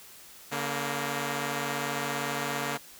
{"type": "tone pair together", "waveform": "5% pulse", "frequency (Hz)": [142.76, 232.9], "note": ["D3", "A#3"], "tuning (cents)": [-49, -1], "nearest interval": "minor sixth", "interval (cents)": 848, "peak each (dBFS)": -21, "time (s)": [0.51, 2.78], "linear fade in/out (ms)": 20, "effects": ["white hiss -50 dBFS RMS until 2.99 s"]}